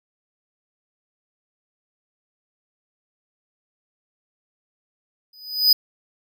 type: tone with exponential growth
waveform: square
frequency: 4983 Hz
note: D#8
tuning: 2 cents sharp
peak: -9 dBFS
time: 5.33-5.73 s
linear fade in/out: 5 ms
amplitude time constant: 85 ms
effects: none